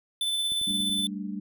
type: tone with tremolo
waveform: square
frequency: 3518 Hz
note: A7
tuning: 1 cent flat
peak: -25 dBFS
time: 0.21-1.07 s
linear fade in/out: 2 ms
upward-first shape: sine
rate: 17 Hz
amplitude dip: 25%
type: click train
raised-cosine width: 3 ms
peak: -33 dBFS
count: 6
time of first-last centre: 0.52-0.992 s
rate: 10.6 Hz
type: chord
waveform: sine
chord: G suspended second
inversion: none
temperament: equal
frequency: 196 / 220 / 293.7 Hz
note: G3 / A3 / D4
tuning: 0 / 0 / 0 cents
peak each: -33 / -37 / -38 dBFS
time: 0.67-1.4 s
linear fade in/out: 5 ms
effects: none